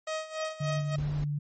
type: tone with tremolo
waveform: sawtooth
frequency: 630 Hz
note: D#5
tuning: 21 cents sharp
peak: -26 dBFS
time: 0.07-0.96 s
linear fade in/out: 5 ms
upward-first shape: sine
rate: 3.5 Hz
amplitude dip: 80%
type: tone with vibrato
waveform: sine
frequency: 146.83 Hz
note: D3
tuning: in tune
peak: -28 dBFS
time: 0.6-1.39 s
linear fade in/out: 10 ms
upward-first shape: triangle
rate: 2.3 Hz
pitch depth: 9 cents each way
type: noise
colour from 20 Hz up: brown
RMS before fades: -38 dBFS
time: 0.98-1.24 s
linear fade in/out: 2 ms
effects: low-pass 12000 Hz 12 dB/octave + MP3 32 kbps